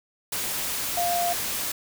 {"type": "tone in noise", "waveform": "sine", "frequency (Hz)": 698.5, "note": "F5", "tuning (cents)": 0, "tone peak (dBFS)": -23, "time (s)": [0.97, 1.33], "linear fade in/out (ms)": 5, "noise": "white", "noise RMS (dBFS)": -29, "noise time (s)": [0.32, 1.72], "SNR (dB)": 3, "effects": []}